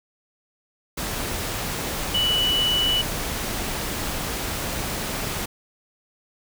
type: tone in noise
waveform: sine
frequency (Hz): 2960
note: F#7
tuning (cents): 0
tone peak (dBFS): -19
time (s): 2.14-3.02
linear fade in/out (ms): 10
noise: pink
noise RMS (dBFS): -28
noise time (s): 0.97-5.46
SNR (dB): +6
effects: none